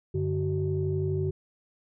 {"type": "tone cluster", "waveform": "sine", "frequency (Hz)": [95, 147.2, 377.3], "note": ["F#2", "D3", "F#4"], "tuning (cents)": [46, 4, 34], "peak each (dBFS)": -29, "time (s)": [0.14, 1.31], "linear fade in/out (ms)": 10, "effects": ["tanh soft clip ceiling -17 dBFS"]}